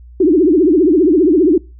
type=tone with vibrato; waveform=sine; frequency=334.4 Hz; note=E4; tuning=25 cents sharp; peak=-7 dBFS; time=0.2-1.58 s; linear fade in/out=5 ms; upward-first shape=triangle; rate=15 Hz; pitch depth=300 cents each way; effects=noise-tail reverb RT60 0.3 s tail -24 dB re dry + added 60 Hz sine -35 dBFS peak until 1.79 s